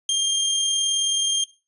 25% pulse tone with amplitude modulation, 3200 Hz, G7, 35 cents sharp, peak -14 dBFS, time 0.09-1.44 s, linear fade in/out 2 ms, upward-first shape sine, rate 39 Hz, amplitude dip 25%, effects noise-tail reverb RT60 0.3 s tail -18 dB re dry + resampled to 24000 Hz

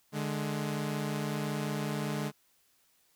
sawtooth tone pair together, 148.49 / 210 Hz, D3 / G#3, +19 / +19 cents, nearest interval tritone, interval 600 cents, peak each -30 / -31 dBFS, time 0.12-2.32 s, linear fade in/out 50 ms, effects white hiss -69 dBFS RMS until 3.15 s

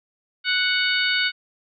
harmonic tone, 740 Hz, F#5, in tune, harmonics 2 / 3 / 4 / 5 / 6, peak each -23 / -25 / -26 / -27 / -28 dBFS, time 0.44-1.32 s, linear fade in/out 50 ms, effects none

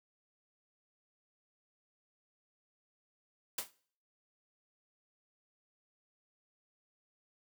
white noise with exponential decay, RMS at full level -32 dBFS, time 3.58-3.71 s, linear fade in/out 5 ms, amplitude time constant 28 ms, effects noise-tail reverb RT60 0.5 s tail -20 dB re dry + high-pass 150 Hz 12 dB/octave

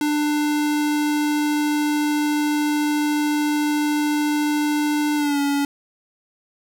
square tone with pitch glide, 297.7 to 283.6 Hz, D4 to C#4, +24 to +40 cents, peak -19 dBFS, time 0.01-5.65 s, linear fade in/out 2 ms, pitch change -84 cents, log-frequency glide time 5.16-5.39 s, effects none

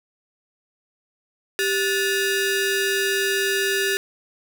sawtooth ring-modulated tone, 1068 Hz, C6, 35 cents sharp, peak -13 dBFS, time 1.59-3.97 s, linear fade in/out 0 ms, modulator 676 Hz, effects none

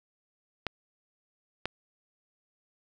clicks, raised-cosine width 0.3 ms, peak -14 dBFS, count 2, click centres 0.667 / 1.656 s, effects none

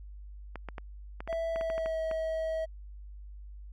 clicks, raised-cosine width 0.5 ms, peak -24 dBFS, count 12, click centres 0.557 / 0.687 / 0.782 / 1.205 / 1.276 / 1.328 / 1.56 / 1.611 / 1.701 / 1.78 / 1.86 / 2.113 s
triangle tone with pitch glide, 659.3 to 642.4 Hz, E5 to E5, 0 to -45 cents, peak -28 dBFS, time 1.28-2.66 s, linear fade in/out 20 ms, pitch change -45 cents, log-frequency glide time 1.51-2 s
effects added 50 Hz sine -43 dBFS peak until 3.72 s

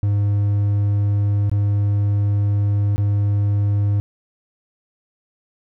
triangle tone with dropouts, 102 Hz, G#2, 31 cents flat, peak -13 dBFS, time 0.03-4 s, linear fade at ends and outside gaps 0 ms, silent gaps 1.496-1.515 / 2.96-2.98 s, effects none

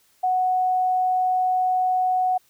sine tone, 739 Hz, F#5, 2 cents flat, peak -18 dBFS, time 0.23-2.38 s, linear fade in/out 10 ms, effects white hiss -61 dBFS RMS until 2.49 s

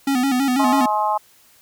square tone with vibrato, 262.6 Hz, C4, 6 cents sharp, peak -17 dBFS, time 0.07-0.86 s, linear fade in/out 5 ms, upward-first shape square, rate 6.1 Hz, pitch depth 83 cents each way
harmonic tone, 211.6 Hz, G#3, 33 cents sharp, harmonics 3 / 4 / 5 / 6, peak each -26 / -19 / -22 / -30 dBFS, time 0.59-1.18 s, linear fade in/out 10 ms
effects white hiss -53 dBFS RMS until 1.61 s

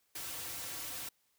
white noise with comb filter, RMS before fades -42 dBFS, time 0.15-1.09 s, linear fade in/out 5 ms, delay 4.8 ms, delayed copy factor -0.7, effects white hiss -75 dBFS RMS until 1.38 s

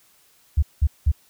sine tone bursts, 73.42 Hz, D2, in tune, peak -13 dBFS, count 3, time 0.57-1.118 s, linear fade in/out 10 ms, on 56 ms, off 190 ms, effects white hiss -58 dBFS RMS until 1.29 s

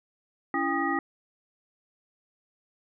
sine tone cluster, 281.5 / 335.3 / 800 / 1236 / 1910 Hz, C#4 / E4 / G5 / D#6 / A#6, +27 / +30 / +35 / -12 / +42 cents, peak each -31 dBFS, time 0.54-0.99 s, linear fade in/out 2 ms, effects none

